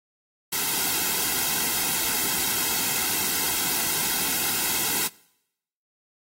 white noise with comb filter, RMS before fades -25 dBFS, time 0.52-5.08 s, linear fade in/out 10 ms, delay 1.7 ms, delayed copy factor -0.65, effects noise-tail reverb RT60 0.8 s tail -23 dB re dry + AAC 48 kbps

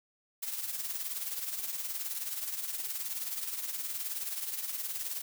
blue noise with tremolo, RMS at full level -34 dBFS, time 0.42-5.22 s, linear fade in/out 10 ms, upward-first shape triangle, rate 19 Hz, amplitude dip 65%, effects none

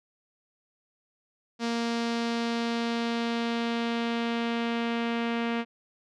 sawtooth tone with low-pass filter sweep, 233.1 Hz, A#3, in tune, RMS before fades -29 dBFS, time 1.59-5.65 s, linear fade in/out 50 ms, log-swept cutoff 5200 to 2700 Hz, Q 1.6, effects none

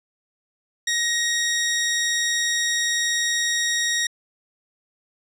15% pulse tone, 1881 Hz, A#6, 15 cents sharp, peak -14 dBFS, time 0.87-4.07 s, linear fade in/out 5 ms, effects low-pass 11000 Hz 12 dB/octave

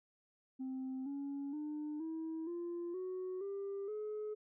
sine tone with pitch steps, 261.6 / 280.4 / 300.5 / 322.1 / 345.2 / 370 / 396.5 / 425 Hz, C4 / C#4 / D4 / E4 / F4 / F#4 / G4 / G#4, 0 / +20 / +40 / -40 / -20 / 0 / +20 / +40 cents, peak -37 dBFS, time 0.59-4.35 s, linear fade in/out 20 ms, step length 470 ms, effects tanh soft clip ceiling -37 dBFS

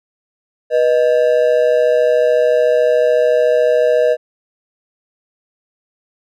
triangle ring-modulated tone, 554.4 Hz, C#5, in tune, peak -5 dBFS, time 0.7-4.17 s, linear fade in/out 50 ms, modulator 66.9 Hz, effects none

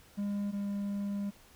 triangle tone pair in turn, 202.8 / 201.4 Hz, G#3 / G3, -41 / +47 cents, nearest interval unison, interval 12 cents, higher first, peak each -29 / -30 dBFS, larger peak first, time 0.17-0.52 / 0.52-1.31 s, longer second, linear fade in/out 20 ms, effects pink hiss -59 dBFS RMS until 1.55 s

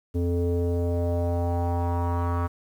square tone with low-pass filter sweep, 86.6 Hz, F2, 14 cents flat, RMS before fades -25 dBFS, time 0.14-2.48 s, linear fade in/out 20 ms, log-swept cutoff 370 to 1200 Hz, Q 3.8, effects 9-bit

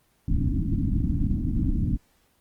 pink low-pass noise, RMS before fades -24 dBFS, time 0.28-1.97 s, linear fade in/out 0 ms, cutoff 310 Hz, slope 96 dB/octave, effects pink hiss -65 dBFS RMS until 2.4 s + Opus 24 kbps

